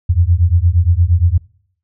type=beating tone pair; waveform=sine; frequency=82.7 / 91.3 Hz; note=E2 / F#2; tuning=+6 / -23 cents; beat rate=8.6 Hz; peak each=-12 dBFS; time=0.09-1.38 s; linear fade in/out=10 ms; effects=noise-tail reverb RT60 0.6 s tail -23 dB re dry